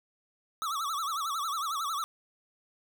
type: tone with vibrato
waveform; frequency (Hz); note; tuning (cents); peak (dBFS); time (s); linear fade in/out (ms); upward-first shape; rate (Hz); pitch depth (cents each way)
square; 1223; D#6; -30; -31; 0.62-2.04; 0; sine; 11; 170
effects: none